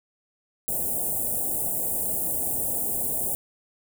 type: band-stop noise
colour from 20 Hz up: white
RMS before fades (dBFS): -27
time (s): 0.68-3.35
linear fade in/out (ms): 0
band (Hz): 780 to 8200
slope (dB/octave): 48
effects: none